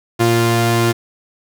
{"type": "tone pair together", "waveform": "sawtooth", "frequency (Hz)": [116.03, 349.2], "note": ["A#2", "F4"], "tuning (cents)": [-8, 0], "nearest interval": "octave + perfect fifth", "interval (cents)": 1908, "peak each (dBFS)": -11, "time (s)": [0.19, 0.93], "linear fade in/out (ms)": 20, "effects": []}